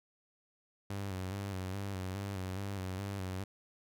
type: tone with vibrato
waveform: sawtooth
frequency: 96.3 Hz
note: G2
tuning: 30 cents flat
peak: -33 dBFS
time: 0.9-3.44 s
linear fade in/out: 5 ms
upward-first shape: square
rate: 2.4 Hz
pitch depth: 56 cents each way
effects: none